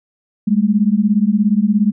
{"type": "beating tone pair", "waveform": "sine", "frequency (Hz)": [200, 217], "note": ["G3", "A3"], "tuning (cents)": [35, -24], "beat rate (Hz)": 17, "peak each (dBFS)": -14, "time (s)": [0.47, 1.92], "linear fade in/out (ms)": 10, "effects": []}